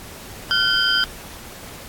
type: tone cluster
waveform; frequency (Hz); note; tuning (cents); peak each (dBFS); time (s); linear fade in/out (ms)
sine; 1399 / 1510 / 3129 / 4885; F6 / F#6 / G7 / D#8; +3 / +35 / -4 / -33; -23 / -21 / -20 / -22; 0.51-1.04; 0
effects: pink hiss -38 dBFS RMS until 1.88 s + AAC 64 kbps